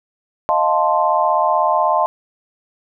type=chord; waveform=sine; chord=F dominant seventh; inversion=third; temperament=equal; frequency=622.3 / 698.5 / 880 / 1046.5 Hz; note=Eb5 / F5 / A5 / C6; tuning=0 / 0 / 0 / 0 cents; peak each=-19 / -19 / -18 / -18 dBFS; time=0.49-2.06 s; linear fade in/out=0 ms; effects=none